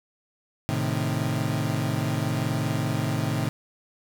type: chord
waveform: 30% pulse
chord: A diminished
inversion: none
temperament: equal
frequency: 110 / 130.81 / 155.56 Hz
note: A2 / C3 / Eb3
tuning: 0 / 0 / 0 cents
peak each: -26 dBFS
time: 0.69-3.49 s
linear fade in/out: 0 ms
effects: none